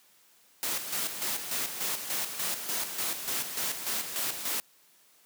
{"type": "noise with tremolo", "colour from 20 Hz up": "white", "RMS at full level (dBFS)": -31, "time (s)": [0.63, 4.6], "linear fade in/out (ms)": 0, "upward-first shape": "square", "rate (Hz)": 3.4, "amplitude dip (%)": 55, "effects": ["white hiss -62 dBFS RMS until 5.25 s", "high-pass 150 Hz 12 dB/octave"]}